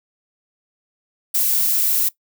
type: noise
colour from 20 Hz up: violet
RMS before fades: -18 dBFS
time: 1.34-2.09 s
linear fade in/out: 10 ms
effects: noise-tail reverb RT60 0.1 s tail -18 dB re dry